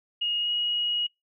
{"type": "tone with pitch glide", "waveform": "sine", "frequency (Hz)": [2868, 2895], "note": ["F7", "F#7"], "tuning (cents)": [45, -38], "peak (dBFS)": -24, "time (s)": [0.21, 1.07], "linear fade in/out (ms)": 10, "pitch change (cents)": 17, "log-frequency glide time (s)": [0.4, 0.5], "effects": ["noise-tail reverb RT60 0.2 s tail -25 dB re dry"]}